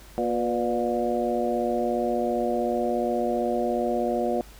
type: harmonic tone with a mistuned harmonic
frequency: 119 Hz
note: A#2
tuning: 36 cents sharp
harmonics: 2 / 3 / 4 / 5 / 6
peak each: -29 / -29 / -29 / -29 / -29 dBFS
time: 0.18-4.41 s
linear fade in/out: 0 ms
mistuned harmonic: 4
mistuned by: +58 cents
effects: added 50 Hz sine -47 dBFS peak until 4.59 s + pink hiss -50 dBFS RMS until 4.59 s